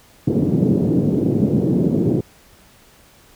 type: band-pass noise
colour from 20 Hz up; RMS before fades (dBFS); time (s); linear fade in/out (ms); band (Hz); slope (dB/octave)
pink; -17; 0.27-2.21; 10; 130 to 390; 24
effects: pink hiss -50 dBFS RMS until 3.35 s